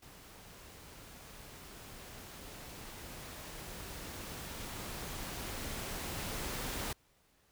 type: noise with level ramp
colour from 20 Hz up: pink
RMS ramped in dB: -55 to -38 dBFS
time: 0.02-6.93 s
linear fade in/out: 5 ms
effects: pink hiss -70 dBFS RMS until 7.51 s